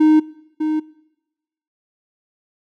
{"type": "tone with echo", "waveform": "triangle", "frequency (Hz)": 309.7, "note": "D#4", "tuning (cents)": -8, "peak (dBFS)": -7, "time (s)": [0, 0.2], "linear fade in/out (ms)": 10, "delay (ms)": 600, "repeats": 1, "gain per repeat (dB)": -8, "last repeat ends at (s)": 0.8, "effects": ["noise-tail reverb RT60 1.0 s tail -22 dB re dry"]}